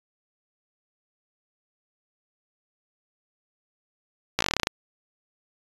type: slowing click train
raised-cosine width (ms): 0.2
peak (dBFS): -4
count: 12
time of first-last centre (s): 4.39-4.671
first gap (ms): 16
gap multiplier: 1.09
effects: resampled to 24000 Hz